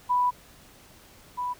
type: tone pair in turn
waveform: sine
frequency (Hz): 987.8 / 987.8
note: B5 / B5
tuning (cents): 0 / 0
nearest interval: unison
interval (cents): 0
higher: neither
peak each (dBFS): -20 / -27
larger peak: first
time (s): 0.09-0.31 / 1.37-1.54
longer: first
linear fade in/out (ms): 20
effects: pink hiss -53 dBFS RMS until 1.59 s